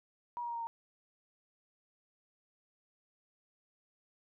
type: tone with pitch steps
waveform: sine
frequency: 960 / 950.1 / 940.2 / 930.5 / 920.9 Hz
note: B5 / A#5 / A#5 / A#5 / A#5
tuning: -49 / +33 / +15 / -3 / -21 cents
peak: -36 dBFS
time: 0.37-0.67 s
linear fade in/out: 0 ms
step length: 60 ms
effects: none